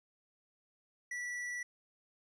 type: tone with hard clipping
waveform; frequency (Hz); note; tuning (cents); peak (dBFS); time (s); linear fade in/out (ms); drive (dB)
sine; 1954; B6; -19; -39; 1.11-1.63; 5; 8
effects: none